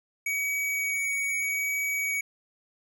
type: tone with vibrato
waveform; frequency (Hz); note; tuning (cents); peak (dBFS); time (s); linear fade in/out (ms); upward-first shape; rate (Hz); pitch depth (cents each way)
square; 2257; C#7; +31; -27; 0.26-2.21; 5; sine; 0.81; 9
effects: none